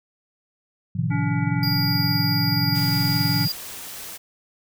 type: chord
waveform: sine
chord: F dominant seventh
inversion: first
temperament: equal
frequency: 110 / 130.81 / 155.56 / 174.61 Hz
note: A2 / C3 / Eb3 / F3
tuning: 0 / 0 / 0 / 0 cents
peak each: -26 dBFS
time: 0.95-3.48 s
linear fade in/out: 10 ms
type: harmonic tone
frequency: 283.8 Hz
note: C#4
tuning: 41 cents sharp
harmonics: 1 / 3 / 5 / 7 / 8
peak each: -28 / -33 / -35 / -36 / -37 dBFS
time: 1.1-3.46 s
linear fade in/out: 20 ms
type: tone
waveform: square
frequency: 4830 Hz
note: D8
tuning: 48 cents sharp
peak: -24 dBFS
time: 1.63-3.52 s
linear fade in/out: 2 ms
type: noise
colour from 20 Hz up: white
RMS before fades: -36 dBFS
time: 2.74-4.18 s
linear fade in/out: 20 ms
effects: none